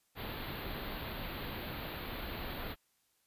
pink band-stop noise, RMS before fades -41 dBFS, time 0.15-2.76 s, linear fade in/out 50 ms, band 4400 to 12000 Hz, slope 96 dB/octave, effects white hiss -75 dBFS RMS until 3.26 s + resampled to 32000 Hz

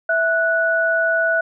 sine tone pair together, 658 / 1475.1 Hz, E5 / F#6, -3 / -6 cents, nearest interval octave + major second, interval 1397 cents, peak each -19 / -17 dBFS, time 0.09-1.41 s, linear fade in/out 5 ms, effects none

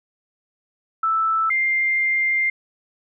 sine tone pair in turn, 1318.5 / 2102 Hz, E6 / C7, 0 / +7 cents, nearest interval minor sixth, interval 807 cents, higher second, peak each -17 dBFS, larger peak neither, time 1.03-1.5 / 1.5-2.5 s, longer second, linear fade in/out 5 ms, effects none

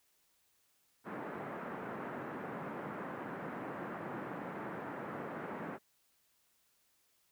pink band-pass noise, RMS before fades -43 dBFS, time 1.04-5.79 s, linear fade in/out 50 ms, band 160 to 1700 Hz, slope 24 dB/octave, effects white hiss -74 dBFS RMS until 7.31 s

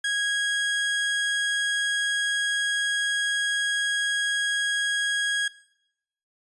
30% pulse tone, 1648 Hz, G#6, 14 cents flat, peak -21 dBFS, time 0.04-5.48 s, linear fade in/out 5 ms, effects noise-tail reverb RT60 0.8 s tail -19 dB re dry + resampled to 24000 Hz

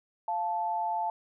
sine tone pair together, 695.3 / 876 Hz, F5 / A5, -8 / -8 cents, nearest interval major third, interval 400 cents, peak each -33 / -29 dBFS, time 0.28-1.1 s, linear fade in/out 2 ms, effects none

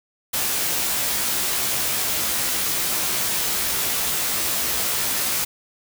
white noise with comb filter, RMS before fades -23 dBFS, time 0.33-5.45 s, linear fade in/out 10 ms, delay 16 ms, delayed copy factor +0.7, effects none

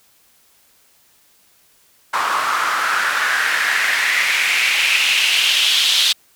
white noise with band-pass filter sweep, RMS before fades -17 dBFS, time 2.13-6.13 s, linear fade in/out 10 ms, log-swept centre 1100 to 3600 Hz, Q 3.6, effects white hiss -55 dBFS RMS until 6.35 s

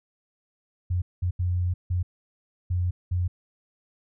sine tone bursts at uneven times, 89.3 Hz, F2, 39 cents sharp, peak -22 dBFS, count 6, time 0.9-1.02 / 1.22-1.31 / 1.39-1.74 / 1.9-2.03 / 2.7-2.91 / 3.11-3.28 s, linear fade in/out 10 ms, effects none

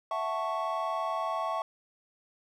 triangle chord, F# minor seventh, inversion third, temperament equal, 659.3 / 740 / 880 / 1108.7 Hz, E5 / F#5 / A5 / C#6, 0 / 0 / 0 / 0 cents, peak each -32 / -36 / -35 / -31 dBFS, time 0.11-1.62 s, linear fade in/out 2 ms, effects none

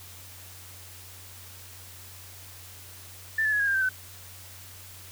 sine tone with pitch steps, 1773 / 1727.5 / 1683.2 / 1640 / 1597.9 / 1556.9 / 1517 Hz, A6 / A6 / G#6 / G#6 / G6 / G6 / F#6, +13 / -32 / +23 / -22 / +33 / -12 / +43 cents, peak -22 dBFS, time 3.38-3.891 s, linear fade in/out 5 ms, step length 73 ms, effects added 92 Hz sine -49 dBFS peak until 5.11 s + white hiss -47 dBFS RMS until 5.11 s

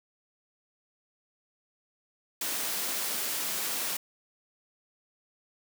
white high-pass noise, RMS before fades -32 dBFS, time 2.41-3.97 s, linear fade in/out 5 ms, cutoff 170 Hz, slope 24 dB/octave, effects none

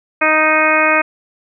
harmonic tone, 311.1 Hz, D#4, in tune, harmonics 1 / 2 / 3 / 4 / 5 / 6 / 7 / 8, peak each -22 / -17 / -21 / -17 / -18 / -21 / -18 / -17 dBFS, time 0.21-1.02 s, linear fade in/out 10 ms, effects none

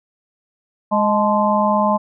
harmonic tone with a mistuned harmonic, 208.1 Hz, G#3, 4 cents sharp, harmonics 1 / 3 / 4 / 5, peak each -19 / -19 / -19 / -19 dBFS, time 0.91-1.98 s, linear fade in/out 20 ms, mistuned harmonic 4, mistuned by +68 cents, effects none

